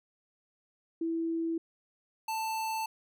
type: tone pair in turn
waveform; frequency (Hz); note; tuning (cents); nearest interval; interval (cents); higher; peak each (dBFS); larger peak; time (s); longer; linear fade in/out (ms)
sine / square; 329.6 / 884.8; E4 / A5; 0 / +9; octave + perfect fourth; 1709; second; -29 / -32; first; 1.01-1.58 / 2.28-2.86; second; 5
effects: none